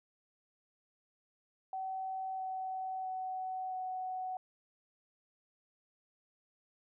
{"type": "tone with pitch steps", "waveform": "sine", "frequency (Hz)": [760, 754.8, 749.5, 744.4], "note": ["F#5", "F#5", "F#5", "F#5"], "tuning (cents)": [46, 34, 22, 10], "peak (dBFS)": -36, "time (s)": [1.73, 4.37], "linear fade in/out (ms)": 2, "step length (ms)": 660, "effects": []}